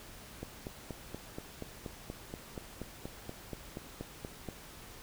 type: click train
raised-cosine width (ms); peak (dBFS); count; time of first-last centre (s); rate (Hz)
2; -26; 18; 0.43-4.487; 4.19
effects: pink hiss -51 dBFS RMS until 5.02 s